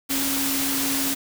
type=tone in noise; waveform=sine; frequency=273.7 Hz; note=C#4; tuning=22 cents flat; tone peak=-27 dBFS; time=0.09-1.15 s; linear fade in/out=20 ms; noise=white; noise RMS=-25 dBFS; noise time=0.09-1.15 s; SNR=-5 dB; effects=none